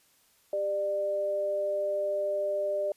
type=tone pair together; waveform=sine; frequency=396.7 / 596.6 Hz; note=G4 / D5; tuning=+21 / +27 cents; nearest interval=perfect fifth; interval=706 cents; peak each=-36 / -27 dBFS; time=0.53-2.92 s; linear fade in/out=2 ms; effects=white hiss -65 dBFS RMS until 2.96 s + resampled to 32000 Hz